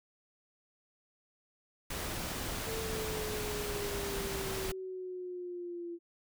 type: noise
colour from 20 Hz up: pink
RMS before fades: -38 dBFS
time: 1.9-4.72 s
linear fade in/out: 5 ms
type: exponential sweep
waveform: sine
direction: down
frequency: 449.8 to 340.5 Hz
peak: -38 dBFS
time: 2.65-5.99 s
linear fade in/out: 50 ms
effects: none